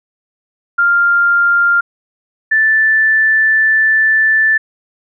sine tone pair in turn, 1396.9 / 1760 Hz, F6 / A6, 0 / 0 cents, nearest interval major third, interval 400 cents, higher second, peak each -8 dBFS, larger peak neither, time 0.78-1.81 / 2.51-4.58 s, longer second, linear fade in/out 10 ms, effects none

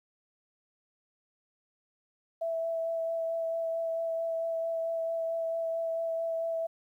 sine tone with vibrato, 659.3 Hz, E5, in tune, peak -29 dBFS, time 2.41-6.67 s, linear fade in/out 10 ms, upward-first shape sine, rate 4.5 Hz, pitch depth 11 cents each way, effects 11-bit

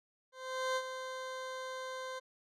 20% pulse tone with ADSR envelope, 518 Hz, C5, 17 cents flat, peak -26 dBFS, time 0.32-2.2 s, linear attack 440 ms, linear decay 58 ms, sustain -9 dB, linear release 18 ms, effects low-pass 7000 Hz 12 dB/octave

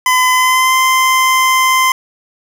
25% pulse tone with pitch glide, 1015 to 1038.1 Hz, B5 to C6, +47 to -14 cents, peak -5 dBFS, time 0.06-1.92 s, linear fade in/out 2 ms, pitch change +39 cents, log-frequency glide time 0.33-0.75 s, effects none

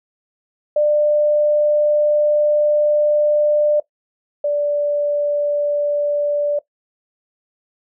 sine tone pair in turn, 596 / 584.1 Hz, D5 / D5, +25 / -10 cents, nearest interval unison, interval 35 cents, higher first, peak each -12 / -15 dBFS, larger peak first, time 0.76-3.8 / 4.44-6.59 s, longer first, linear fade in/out 5 ms, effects noise-tail reverb RT60 0.1 s tail -18 dB re dry

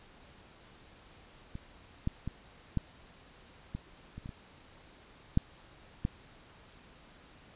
clicks, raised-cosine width 5 ms, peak -28 / -18 / -23 / -17 / -24 / -30 / -30 / -30 / -12 / -17 dBFS, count 10, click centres 1.554 / 2.074 / 2.276 / 2.773 / 3.75 / 4.18 / 4.259 / 4.292 / 5.374 / 6.051 s, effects pink hiss -57 dBFS RMS until 7.55 s + resampled to 8000 Hz

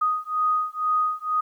sine beating tone pair, 1244.5 / 1246.6 Hz, D#6 / D#6, 0 / +3 cents, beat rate 2.1 Hz, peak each -24 dBFS, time 0.01-1.41 s, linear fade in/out 10 ms, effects 10-bit

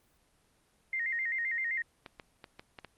sine tone with vibrato, 1975.5 Hz, B6, in tune, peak -30 dBFS, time 0.93-1.82 s, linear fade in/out 2 ms, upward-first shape square, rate 7.7 Hz, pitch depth 100 cents each way
clicks, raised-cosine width 0.3 ms, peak -28 dBFS, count 6, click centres 2.062 / 2.198 / 2.442 / 2.595 / 2.788 / 2.847 s
effects pink hiss -69 dBFS RMS until 2.97 s + Opus 24 kbps

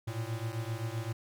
square beating tone pair, 110 / 117.7 Hz, A2 / A#2, 0 / +17 cents, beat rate 7.7 Hz, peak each -37 / -38 dBFS, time 0.07-1.13 s, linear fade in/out 10 ms, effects none

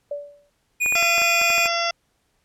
sine tone with exponential decay, 578 Hz, D5, 28 cents flat, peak -23 dBFS, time 0.11-0.5 s, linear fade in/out 5 ms, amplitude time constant 83 ms
square tone, 2461 Hz, D#7, 20 cents flat, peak -19 dBFS, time 0.8-1.68 s, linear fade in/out 20 ms
clicks, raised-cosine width 0.5 ms, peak -16 dBFS, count 10, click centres 0.861 / 0.924 / 0.954 / 1.026 / 1.181 / 1.218 / 1.415 / 1.503 / 1.581 / 1.658 s
harmonic tone, 681 Hz, F5, 44 cents flat, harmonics 1 / 2 / 3 / 4 / 5 / 7 / 8 / 9, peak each -25 / -27 / -29 / -29 / -31 / -31 / -30 / -36 dBFS, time 0.95-1.91 s, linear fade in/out 5 ms
effects pink hiss -68 dBFS RMS until 2.44 s + low-pass 12000 Hz 12 dB/octave

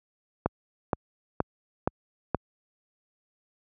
click train, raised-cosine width 1 ms, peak -9 dBFS, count 5, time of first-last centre 0.46-2.347 s, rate 2.12 Hz, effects high-pass 60 Hz 12 dB/octave

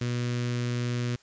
sawtooth tone with notch filter, 121.5 Hz, B2, 28 cents flat, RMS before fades -29 dBFS, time 0.01-1.16 s, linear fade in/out 5 ms, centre 800 Hz, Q 0.84, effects white hiss -59 dBFS RMS until 1.22 s + resampled to 16000 Hz

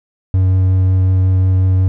triangle tone with vibrato, 93.5 Hz, F#2, 19 cents sharp, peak -7 dBFS, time 0.34-1.88 s, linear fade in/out 0 ms, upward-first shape triangle, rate 5.5 Hz, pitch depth 9 cents each way, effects none

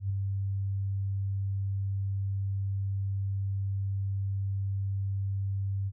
sine tone with ADSR envelope, 98 Hz, G2, in tune, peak -25 dBFS, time 0-5.92 s, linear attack 99 ms, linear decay 6 ms, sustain -3 dB, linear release 47 ms, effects none

